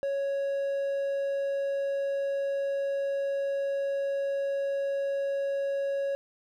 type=tone; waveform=triangle; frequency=554.4 Hz; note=C#5; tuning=in tune; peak=-25 dBFS; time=0.03-6.15 s; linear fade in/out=0 ms; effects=none